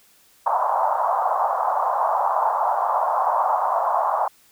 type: band-pass noise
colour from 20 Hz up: white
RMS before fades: -21 dBFS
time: 0.46-4.28 s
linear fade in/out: 5 ms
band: 640 to 1100 Hz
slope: 48 dB/octave
effects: white hiss -56 dBFS RMS until 4.51 s